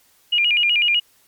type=tone with vibrato; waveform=sine; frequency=2633 Hz; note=E7; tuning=3 cents flat; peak=-14 dBFS; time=0.32-1 s; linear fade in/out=10 ms; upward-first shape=square; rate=8 Hz; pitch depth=160 cents each way; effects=white hiss -57 dBFS RMS until 1.27 s + MP3 96 kbps